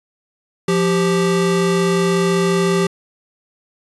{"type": "tone pair together", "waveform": "square", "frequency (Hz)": [174.61, 392.2], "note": ["F3", "G4"], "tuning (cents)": [0, 1], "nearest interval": "octave + major second", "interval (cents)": 1401, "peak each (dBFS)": [-18, -17], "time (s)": [0.68, 2.87], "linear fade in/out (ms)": 5, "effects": ["resampled to 24000 Hz"]}